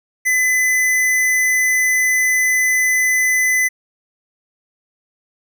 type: tone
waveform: square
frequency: 2014 Hz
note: B6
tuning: 33 cents sharp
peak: -14 dBFS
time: 0.25-3.69 s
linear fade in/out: 20 ms
effects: none